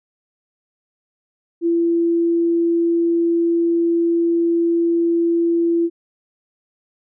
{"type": "tone", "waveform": "sine", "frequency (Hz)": 337.7, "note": "E4", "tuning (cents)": 42, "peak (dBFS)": -14, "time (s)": [1.61, 5.9], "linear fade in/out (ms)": 50, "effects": []}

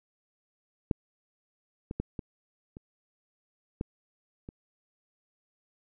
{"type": "clicks", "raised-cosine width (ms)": 3, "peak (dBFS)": [-13, -22, -17, -22, -30, -18, -28], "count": 7, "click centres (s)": [0.912, 1.911, 2, 2.192, 2.769, 3.811, 4.489], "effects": []}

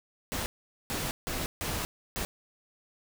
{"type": "noise bursts at uneven times", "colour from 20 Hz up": "pink", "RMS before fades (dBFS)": -33, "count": 5, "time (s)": [[0.32, 0.46], [0.9, 1.11], [1.27, 1.46], [1.61, 1.85], [2.16, 2.25]], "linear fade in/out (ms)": 0, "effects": []}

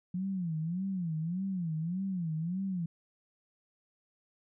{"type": "tone with vibrato", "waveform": "sine", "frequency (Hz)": 174.61, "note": "F3", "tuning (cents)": 0, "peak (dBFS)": -31, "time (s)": [0.14, 2.86], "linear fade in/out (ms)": 5, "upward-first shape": "sine", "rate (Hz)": 1.7, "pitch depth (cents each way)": 190, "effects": []}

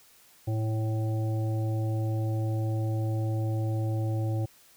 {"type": "harmonic tone", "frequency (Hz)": 110, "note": "A2", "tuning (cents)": 0, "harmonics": [1, 3, 5, 7], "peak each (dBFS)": [-26, -36, -40, -43], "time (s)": [0.47, 4.46], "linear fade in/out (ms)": 10, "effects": ["white hiss -58 dBFS RMS until 4.76 s"]}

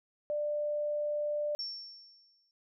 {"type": "tone", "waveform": "sine", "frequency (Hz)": 593, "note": "D5", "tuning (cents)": 17, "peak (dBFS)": -30, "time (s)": [0.3, 1.55], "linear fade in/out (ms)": 0}
{"type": "tone with exponential decay", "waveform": "sine", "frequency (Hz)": 5450, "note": "F8", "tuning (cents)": -43, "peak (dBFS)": -33, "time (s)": [1.59, 2.51], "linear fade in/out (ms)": 1, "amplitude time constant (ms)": 200}
{"effects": []}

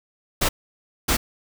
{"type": "noise bursts at uneven times", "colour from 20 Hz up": "pink", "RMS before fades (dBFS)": -20, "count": 2, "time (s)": [[0.41, 0.49], [1.08, 1.17]], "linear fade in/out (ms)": 10, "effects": []}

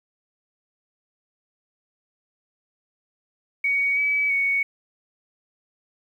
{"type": "tone with pitch steps", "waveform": "sine", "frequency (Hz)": [2244, 2287, 2227], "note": ["C#7", "D7", "C#7"], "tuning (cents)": [21, -47, 7], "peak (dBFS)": -19, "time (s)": [3.64, 4.63], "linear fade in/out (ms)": 5, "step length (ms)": 330, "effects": ["9-bit"]}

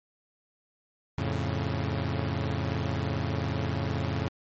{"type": "chord", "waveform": "sawtooth", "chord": "F augmented", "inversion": "none", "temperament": "equal", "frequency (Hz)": [87.31, 110, 138.59], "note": ["F2", "A2", "C#3"], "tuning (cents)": [0, 0, 0], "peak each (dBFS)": -28, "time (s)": [1.18, 4.28], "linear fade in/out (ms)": 0, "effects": ["low-pass 5000 Hz 12 dB/octave", "MP3 32 kbps"]}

